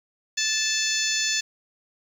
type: harmonic tone with a mistuned harmonic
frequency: 876 Hz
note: A5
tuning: 8 cents flat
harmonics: 2 / 3 / 4 / 5 / 6 / 7 / 8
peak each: -30 / -30 / -30 / -30 / -30 / -30 / -30 dBFS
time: 0.37-1.41 s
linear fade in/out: 10 ms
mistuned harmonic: 7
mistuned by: +20 cents
effects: 8-bit